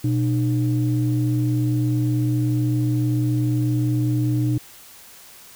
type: tone pair together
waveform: sine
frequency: 122.51 / 304.1 Hz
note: B2 / D#4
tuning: -14 / -40 cents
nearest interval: octave + major third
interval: 1574 cents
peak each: -18 / -22 dBFS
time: 0.04-4.58 s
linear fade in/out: 5 ms
effects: tanh soft clip ceiling -11 dBFS + white hiss -45 dBFS RMS until 5.55 s